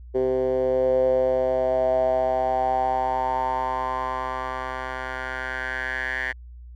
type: tone with band-pass filter sweep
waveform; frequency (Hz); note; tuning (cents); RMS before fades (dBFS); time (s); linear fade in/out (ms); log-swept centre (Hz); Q
10% pulse; 129.2; C3; -21; -24; 0.14-6.33; 20; 420 to 1800; 6.5
effects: added 60 Hz sine -39 dBFS peak until 6.75 s